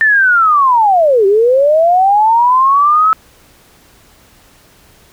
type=linear two-way sweep; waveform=sine; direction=down then up; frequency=1800 to 380.5 to 1308 Hz; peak=-6 dBFS; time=0.01-3.13 s; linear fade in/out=0 ms; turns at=1.26 s; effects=pink hiss -46 dBFS RMS until 5.12 s